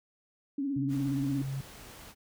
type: tone with vibrato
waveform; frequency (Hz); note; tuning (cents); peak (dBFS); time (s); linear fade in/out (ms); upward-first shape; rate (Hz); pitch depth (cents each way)
sine; 277.2; C#4; 0; -29; 0.58-1.42; 5; sine; 17; 65
type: tone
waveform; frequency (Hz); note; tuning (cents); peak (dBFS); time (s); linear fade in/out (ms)
sine; 135.4; C#3; -40; -32; 0.76-1.61; 5
type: noise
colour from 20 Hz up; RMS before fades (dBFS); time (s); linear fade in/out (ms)
pink; -49; 0.88-2.15; 50
effects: none